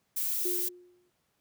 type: noise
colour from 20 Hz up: violet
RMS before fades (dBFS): -31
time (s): 0.16-0.69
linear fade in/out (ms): 10
type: tone with exponential decay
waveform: sine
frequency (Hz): 357.1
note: F4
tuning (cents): +39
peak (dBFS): -30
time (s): 0.45-1.1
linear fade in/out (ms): 5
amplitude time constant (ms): 140
effects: pink hiss -75 dBFS RMS until 1.4 s + high-pass 80 Hz 12 dB/octave